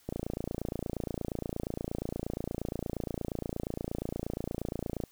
click train, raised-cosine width 2 ms, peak -20 dBFS, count 142, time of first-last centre 0.09-5.037 s, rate 28.5 Hz, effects white hiss -63 dBFS RMS until 5.11 s

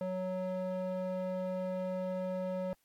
square tone with band-pass filter, 185 Hz, F#3, in tune, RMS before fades -36 dBFS, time 0.01-2.73 s, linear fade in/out 0 ms, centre 470 Hz, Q 2.5, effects white hiss -75 dBFS RMS until 2.84 s + AAC 64 kbps

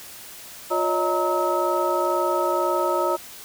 sine tone cluster, 354.9 / 564 / 626 / 927 / 1288 Hz, F4 / C#5 / D#5 / A#5 / E6, +28 / +30 / +10 / -10 / -41 cents, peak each -26 dBFS, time 0.7-3.17 s, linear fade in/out 20 ms, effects white hiss -41 dBFS RMS until 3.44 s

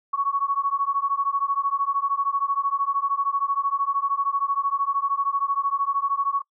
sine beating tone pair, 1108.7 / 1121.7 Hz, C#6 / C#6, 0 / +20 cents, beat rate 13 Hz, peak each -24 / -24 dBFS, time 0.13-6.42 s, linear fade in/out 10 ms, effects noise-tail reverb RT60 0.1 s tail -24 dB re dry

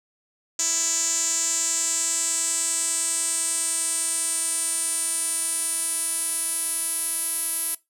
sawtooth tone with band-pass filter sweep, 329.9 Hz, E4, 1 cent sharp, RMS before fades -25 dBFS, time 0.59-7.75 s, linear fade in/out 5 ms, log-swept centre 7000 to 11000 Hz, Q 7.3, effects noise-tail reverb RT60 0.2 s tail -20 dB re dry

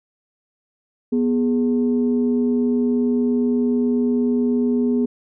sine tone pair together, 244.2 / 415.3 Hz, B3 / G#4, -19 / 0 cents, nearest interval major sixth, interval 919 cents, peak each -16 / -22 dBFS, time 1.12-5.06 s, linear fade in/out 10 ms, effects tanh soft clip ceiling -9 dBFS

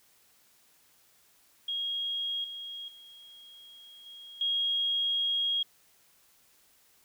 sine tone with level steps, 3274 Hz, G#7, 25 cents flat, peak -30 / -38 / -49 / -45 / -26 dBFS, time 1.68-5.63 s, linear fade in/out 5 ms, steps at 2.44 / 2.88 / 4.06 / 4.41 s, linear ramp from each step 2 ms, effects white hiss -64 dBFS RMS until 7.04 s

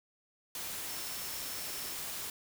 sine tone in noise, 5370 Hz, E8, 31 cents sharp, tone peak -48 dBFS, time 0.89-1.94 s, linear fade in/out 2 ms, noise white, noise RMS -40 dBFS, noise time 0.55-2.3 s, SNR -11 dB, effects none

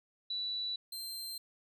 sine / sawtooth tone pair in turn, 3951 / 4142 Hz, B7 / C8, 0 / -18 cents, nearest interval minor second, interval 82 cents, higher second, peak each -34 / -37 dBFS, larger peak first, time 0.3-0.76 / 0.92-1.38 s, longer neither, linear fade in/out 5 ms, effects none

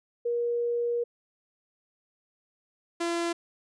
sine / sawtooth tone pair in turn, 475.3 / 340.2 Hz, A#4 / F4, +34 / -45 cents, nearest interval tritone, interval 579 cents, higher first, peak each -25 / -23 dBFS, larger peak second, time 0.25-1.04 / 3-3.33 s, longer first, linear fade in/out 10 ms, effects resampled to 22050 Hz

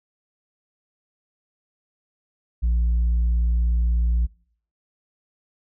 sine tone with tanh clipping, 58.27 Hz, A#1, in tune, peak -18 dBFS, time 2.62-4.27 s, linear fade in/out 20 ms, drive 2 dB, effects noise-tail reverb RT60 0.6 s tail -25 dB re dry

